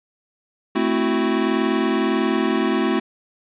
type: chord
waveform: square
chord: F# half-diminished seventh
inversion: first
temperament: equal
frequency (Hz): 220 / 261.6 / 329.6 / 370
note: A3 / C4 / E4 / F#4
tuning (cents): 0 / 0 / 0 / 0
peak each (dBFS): -24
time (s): 0.75-3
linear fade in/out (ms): 10
effects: resampled to 8000 Hz + 8-bit